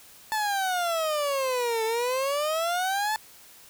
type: exponential two-way sweep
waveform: 30% pulse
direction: down then up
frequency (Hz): 880 to 440 to 880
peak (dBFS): -22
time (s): 0.32-3.16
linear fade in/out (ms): 0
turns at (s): 1.84
effects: white hiss -51 dBFS RMS until 3.69 s